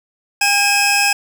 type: tone pair together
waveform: 20% pulse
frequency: 808.6 / 2567 Hz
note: G#5 / E7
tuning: -46 / -47 cents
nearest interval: octave + minor sixth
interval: 1999 cents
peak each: -11 / -10 dBFS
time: 0.41-1.13 s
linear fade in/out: 5 ms
effects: none